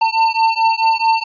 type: beating tone pair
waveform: square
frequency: 897 / 901.6 Hz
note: A5 / A5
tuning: +33 / +42 cents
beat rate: 4.6 Hz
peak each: -16 dBFS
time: 0.01-1.24 s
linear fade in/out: 10 ms
effects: resampled to 11025 Hz